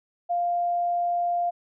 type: tone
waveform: sine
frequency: 698.5 Hz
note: F5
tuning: in tune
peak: -22 dBFS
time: 0.29-1.51 s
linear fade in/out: 20 ms
effects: none